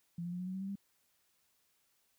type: tone with pitch steps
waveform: sine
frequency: 170.9 / 174.59 / 178.36 / 182.22 / 186.15 / 190.17 / 194.28 / 198.48 Hz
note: F3 / F3 / F3 / F#3 / F#3 / F#3 / G3 / G3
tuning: -37 / 0 / +37 / -26 / +11 / +48 / -15 / +22 cents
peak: -37 dBFS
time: 0.18-0.756 s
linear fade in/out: 5 ms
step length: 72 ms
effects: white hiss -75 dBFS RMS until 2.18 s